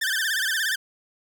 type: tone with vibrato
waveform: sawtooth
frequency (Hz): 1661.2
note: G#6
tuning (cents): 0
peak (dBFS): -19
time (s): 0.01-0.76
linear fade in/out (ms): 10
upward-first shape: sine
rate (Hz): 17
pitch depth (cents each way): 160
effects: none